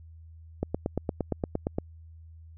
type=click train; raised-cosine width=2 ms; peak=-14 dBFS; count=11; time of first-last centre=0.63-1.785 s; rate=8.66 Hz; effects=added 81 Hz sine -46 dBFS peak until 2.57 s